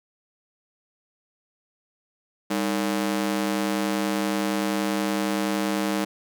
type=ring-modulated tone; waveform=sawtooth; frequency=255.9 Hz; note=C4; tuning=38 cents flat; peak=-16 dBFS; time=2.5-6.05 s; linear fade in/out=10 ms; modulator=55.3 Hz; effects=none